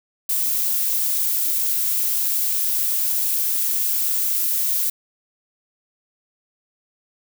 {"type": "noise", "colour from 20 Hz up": "violet", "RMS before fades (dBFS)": -21, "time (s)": [0.29, 4.9], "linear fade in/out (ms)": 5, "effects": []}